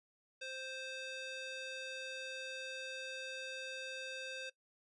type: tone with band-pass filter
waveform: square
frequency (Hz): 523.3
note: C5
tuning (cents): 0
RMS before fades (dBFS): -45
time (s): 0.41-4.5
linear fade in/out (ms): 10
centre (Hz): 3100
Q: 1.1
effects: noise-tail reverb RT60 0.1 s tail -18 dB re dry + resampled to 24000 Hz